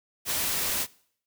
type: noise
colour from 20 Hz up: white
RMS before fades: -28 dBFS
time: 0.25-0.87 s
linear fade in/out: 50 ms
effects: noise-tail reverb RT60 0.6 s tail -22 dB re dry